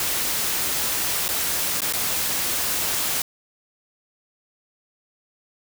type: noise with dropouts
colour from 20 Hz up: white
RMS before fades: -24 dBFS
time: 0-3.22 s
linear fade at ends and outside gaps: 2 ms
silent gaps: 1.281-1.288 / 1.806-1.818 / 1.926-1.935 s
effects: none